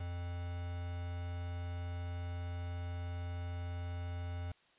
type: tone with quantisation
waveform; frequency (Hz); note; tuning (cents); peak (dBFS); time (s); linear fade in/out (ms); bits
triangle; 87.31; F2; 0; -36; 0-4.52; 5; 8
effects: white hiss -68 dBFS RMS until 4.78 s + resampled to 8000 Hz